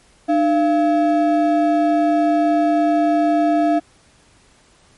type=ring-modulated tone; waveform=triangle; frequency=493.9 Hz; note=B4; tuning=in tune; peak=-8 dBFS; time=0.28-3.8 s; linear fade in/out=20 ms; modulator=192 Hz; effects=pink hiss -53 dBFS RMS until 4.97 s + MP3 48 kbps